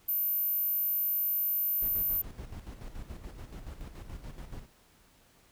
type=tone; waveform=sine; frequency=13550 Hz; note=G#9; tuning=34 cents sharp; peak=-27 dBFS; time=0.08-2.22 s; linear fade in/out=10 ms
type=noise with tremolo; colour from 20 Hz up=brown; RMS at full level=-41 dBFS; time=1.81-4.67 s; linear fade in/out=20 ms; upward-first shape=square; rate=7 Hz; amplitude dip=60%
effects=pink hiss -63 dBFS RMS until 5.51 s